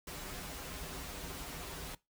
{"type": "noise with comb filter", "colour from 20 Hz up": "pink", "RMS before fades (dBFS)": -44, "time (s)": [0.07, 1.95], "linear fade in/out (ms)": 5, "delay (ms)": 9.1, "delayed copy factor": -0.85, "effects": ["noise-tail reverb RT60 0.2 s tail -20 dB re dry"]}